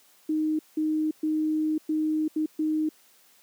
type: tone bursts at uneven times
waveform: sine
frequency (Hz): 310.3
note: D#4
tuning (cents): -5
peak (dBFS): -22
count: 6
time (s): 0.29-0.59 / 0.77-1.11 / 1.23-1.78 / 1.89-2.28 / 2.36-2.46 / 2.59-2.89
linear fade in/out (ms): 5
effects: white hiss -59 dBFS RMS until 3.42 s + high-pass 200 Hz 12 dB/octave